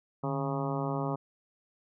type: harmonic tone with a mistuned harmonic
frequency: 137.2 Hz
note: C#3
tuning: 17 cents flat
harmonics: 1 / 2 / 3 / 4 / 5 / 6 / 7 / 8 / 9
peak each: -33 / -36 / -38 / -39 / -40 / -41 / -41 / -42 / -43 dBFS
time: 0.23-1.16 s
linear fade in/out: 10 ms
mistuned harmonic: 1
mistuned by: +130 cents
effects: none